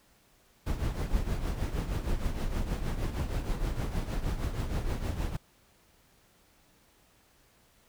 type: noise with tremolo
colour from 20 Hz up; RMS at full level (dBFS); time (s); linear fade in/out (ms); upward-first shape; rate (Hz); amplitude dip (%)
brown; -28; 0.66-5.37; 10; triangle; 6.4; 70
effects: pink hiss -64 dBFS RMS until 7.88 s